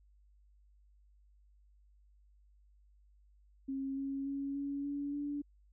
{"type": "tone with pitch steps", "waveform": "sine", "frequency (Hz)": [270.2, 273.8, 277.5, 281.2, 284.9, 288.8], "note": ["C#4", "C#4", "C#4", "C#4", "C#4", "D4"], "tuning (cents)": [-44, -21, 2, 25, 48, -29], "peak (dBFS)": -35, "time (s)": [3.68, 5.42], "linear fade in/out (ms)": 10, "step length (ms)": 290, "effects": ["added 50 Hz sine -62 dBFS peak until 5.72 s"]}